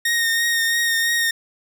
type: tone with vibrato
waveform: sawtooth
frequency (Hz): 1852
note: A#6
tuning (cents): -12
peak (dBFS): -14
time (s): 0.05-1.31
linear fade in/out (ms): 5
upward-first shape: triangle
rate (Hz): 3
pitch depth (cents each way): 25
effects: none